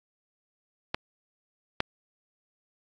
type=clicks; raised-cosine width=0.3 ms; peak=-11 / -8 dBFS; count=2; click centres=0.945 / 1.804 s; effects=AAC 48 kbps